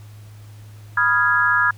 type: chord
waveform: sine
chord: F half-diminished seventh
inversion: second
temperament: equal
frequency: 987.8 / 1244.5 / 1396.9 / 1661.2 Hz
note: Cb6 / Eb6 / F6 / Ab6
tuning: 0 / 0 / 0 / 0 cents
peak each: -23 / -22 / -20 / -17 dBFS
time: 0.97-1.71 s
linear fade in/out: 5 ms
effects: added 105 Hz sine -38 dBFS peak until 1.77 s + pink hiss -52 dBFS RMS until 1.77 s